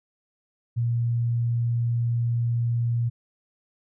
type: tone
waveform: sine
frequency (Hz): 118.1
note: A#2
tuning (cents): +23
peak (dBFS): -21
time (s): 0.76-3.1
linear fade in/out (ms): 20
effects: none